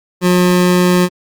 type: tone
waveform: 25% pulse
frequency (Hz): 179.5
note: F3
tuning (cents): +48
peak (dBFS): -5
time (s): 0.21-1.09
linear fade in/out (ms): 50
effects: Opus 48 kbps